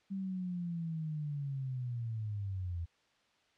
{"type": "linear sweep", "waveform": "sine", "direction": "down", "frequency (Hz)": [196, 82.41], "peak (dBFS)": -35, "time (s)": [0.1, 2.86], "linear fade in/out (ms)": 20, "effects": ["white hiss -71 dBFS RMS until 3.57 s", "low-pass 4000 Hz 12 dB/octave"]}